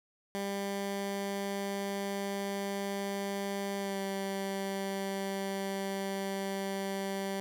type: tone with pitch glide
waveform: 15% pulse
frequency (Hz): 198.5 to 195.2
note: G3 to G3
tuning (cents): +22 to -7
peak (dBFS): -27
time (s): 0.35-7.4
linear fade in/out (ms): 0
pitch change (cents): -29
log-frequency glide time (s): 3.78-3.99
effects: none

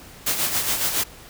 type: noise with tremolo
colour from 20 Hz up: white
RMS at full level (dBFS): -21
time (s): 0.26-1.04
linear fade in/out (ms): 10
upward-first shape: sine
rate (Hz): 7.2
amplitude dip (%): 55
effects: pink hiss -44 dBFS RMS until 1.29 s

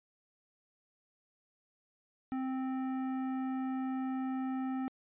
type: tone with hard clipping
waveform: sine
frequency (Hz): 261.6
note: C4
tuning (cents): 0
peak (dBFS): -35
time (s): 2.32-4.88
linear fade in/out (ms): 0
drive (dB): 12
effects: resampled to 8000 Hz

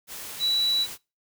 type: tone in noise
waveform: sine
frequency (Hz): 3933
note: B7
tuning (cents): -8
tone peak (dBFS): -21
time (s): 0.39-0.87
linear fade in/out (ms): 50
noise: white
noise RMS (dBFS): -38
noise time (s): 0.07-0.98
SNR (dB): +14
effects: noise-tail reverb RT60 0.3 s tail -25 dB re dry

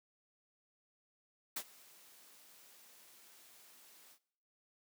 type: noise with ADSR envelope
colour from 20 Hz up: white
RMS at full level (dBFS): -38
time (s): 1.56-4.19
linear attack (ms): 8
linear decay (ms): 60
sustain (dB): -23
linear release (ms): 71
effects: noise-tail reverb RT60 0.7 s tail -21 dB re dry + high-pass 200 Hz 12 dB/octave

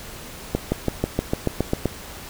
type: accelerating click train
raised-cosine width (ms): 2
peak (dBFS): -6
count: 10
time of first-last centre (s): 0.55-1.857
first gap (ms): 170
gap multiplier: 0.96
effects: pink hiss -38 dBFS RMS until 2.29 s

